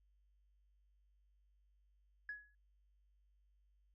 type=tone with exponential decay; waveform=sine; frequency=1683 Hz; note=G#6; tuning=23 cents sharp; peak=-39 dBFS; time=2.29-2.55 s; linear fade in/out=2 ms; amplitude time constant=55 ms; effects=tanh soft clip ceiling -36 dBFS + added 50 Hz sine -70 dBFS peak until 3.94 s